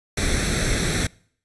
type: noise with comb filter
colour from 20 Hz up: pink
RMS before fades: -22 dBFS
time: 0.17-1.07 s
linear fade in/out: 5 ms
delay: 0.51 ms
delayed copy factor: +0.7
effects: noise-tail reverb RT60 0.6 s tail -25 dB re dry + resampled to 24000 Hz